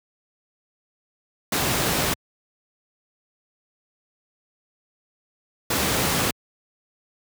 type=noise bursts at uneven times; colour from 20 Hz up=pink; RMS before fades=-22 dBFS; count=2; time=1.52-2.14 / 5.7-6.31 s; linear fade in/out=5 ms; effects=high-pass 80 Hz 12 dB/octave